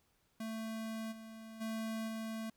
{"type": "tone with level steps", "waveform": "square", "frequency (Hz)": 222.3, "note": "A3", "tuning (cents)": 18, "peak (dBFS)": [-40, -49, -38, -40], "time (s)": [0.4, 2.5], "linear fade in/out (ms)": 5, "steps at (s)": [1.11, 1.6, 2.07], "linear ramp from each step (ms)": 20, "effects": ["pink hiss -75 dBFS RMS until 2.56 s"]}